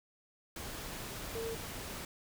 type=tone in noise; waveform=sine; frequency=454.3 Hz; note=A#4; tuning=45 cents flat; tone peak=-37 dBFS; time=1.35-1.55 s; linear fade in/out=2 ms; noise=pink; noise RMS=-43 dBFS; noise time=0.56-2.05 s; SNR=+3 dB; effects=none